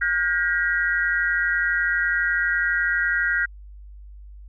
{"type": "tone cluster", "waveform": "sine", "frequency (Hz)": [1430, 1602, 1908], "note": ["F6", "G6", "A#6"], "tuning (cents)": [41, 37, 40], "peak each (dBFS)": [-24, -23, -24], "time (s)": [0.01, 3.46], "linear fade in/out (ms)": 10, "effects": ["added 50 Hz sine -39 dBFS peak until 4.48 s"]}